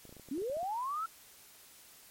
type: clicks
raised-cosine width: 2 ms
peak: -39 dBFS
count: 11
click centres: 0.053 / 0.093 / 0.126 / 0.167 / 0.197 / 0.287 / 0.379 / 0.419 / 0.499 / 0.569 / 0.63 s
type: linear sweep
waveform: sine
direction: up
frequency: 246.9 to 1360 Hz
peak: -33 dBFS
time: 0.31-1.06 s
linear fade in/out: 5 ms
effects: white hiss -57 dBFS RMS until 2.1 s + MP3 64 kbps